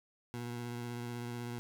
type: tone with vibrato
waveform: 20% pulse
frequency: 120 Hz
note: B2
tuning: 49 cents flat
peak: -34 dBFS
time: 0.34-1.59 s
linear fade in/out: 0 ms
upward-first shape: sine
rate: 16 Hz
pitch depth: 21 cents each way
effects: none